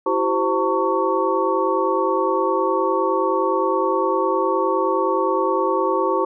sine tone cluster, 333.2 / 382.9 / 519 / 904 / 1118 Hz, E4 / G4 / C5 / A5 / C#6, +19 / -41 / -14 / +47 / +14 cents, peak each -25 / -22 / -23 / -24 / -23 dBFS, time 0.06-6.25 s, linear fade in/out 5 ms, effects none

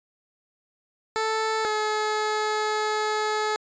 15% pulse tone pair in turn, 440 / 428 Hz, A4 / A4, 0 / -48 cents, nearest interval unison, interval 48 cents, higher first, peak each -17 dBFS, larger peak neither, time 1.16-1.65 / 1.65-3.56 s, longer second, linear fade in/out 0 ms, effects resampled to 16000 Hz

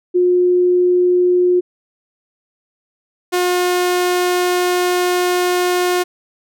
sine / sawtooth tone pair in turn, 358.7 / 358.7 Hz, F4 / F4, +46 / +46 cents, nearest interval unison, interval 0 cents, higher neither, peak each -10 dBFS, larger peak neither, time 0.14-1.61 / 3.32-6.04 s, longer second, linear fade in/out 20 ms, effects none

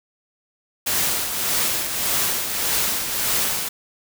white noise with tremolo, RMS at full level -20 dBFS, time 0.86-3.69 s, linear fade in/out 10 ms, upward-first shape triangle, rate 1.7 Hz, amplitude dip 55%, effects none

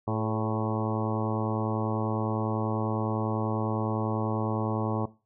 harmonic tone with a mistuned harmonic, 110 Hz, A2, in tune, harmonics 1 / 2 / 3 / 4 / 5 / 6 / 7 / 8 / 9 / 10, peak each -30 / -33 / -35 / -36 / -37 / -38 / -38 / -39 / -40 / -40 dBFS, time 0.07-5.06 s, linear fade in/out 10 ms, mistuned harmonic 4, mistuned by -45 cents, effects noise-tail reverb RT60 0.3 s tail -18 dB re dry

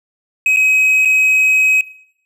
triangle tone with dropouts, 2538 Hz, D#7, 34 cents sharp, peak -8 dBFS, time 0.46-1.81 s, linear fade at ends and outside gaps 2 ms, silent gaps 0.563-0.569 / 1.05-1.055 s, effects noise-tail reverb RT60 0.7 s tail -20 dB re dry

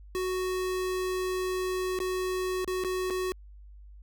square tone with dropouts, 370 Hz, F#4, in tune, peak -29 dBFS, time 0.15-3.32 s, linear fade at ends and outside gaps 0 ms, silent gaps 1.989-2.002 / 2.645-2.677 / 2.838-2.847 / 3.101-3.106 s, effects added 50 Hz sine -46 dBFS peak until 4.02 s

